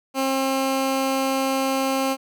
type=tone; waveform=15% pulse; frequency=267.4 Hz; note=C4; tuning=38 cents sharp; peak=-14 dBFS; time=0.14-2.17 s; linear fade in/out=50 ms; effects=none